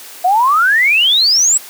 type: exponential sweep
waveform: sine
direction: up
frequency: 698.5 to 8020 Hz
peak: -8 dBFS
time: 0.24-1.58 s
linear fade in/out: 10 ms
effects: white hiss -34 dBFS RMS until 1.69 s + high-pass 300 Hz 12 dB/octave